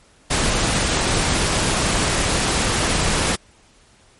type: noise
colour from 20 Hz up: pink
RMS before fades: -19 dBFS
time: 0.3-3.36 s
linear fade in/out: 10 ms
effects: pink hiss -53 dBFS RMS until 4.19 s + MP3 48 kbps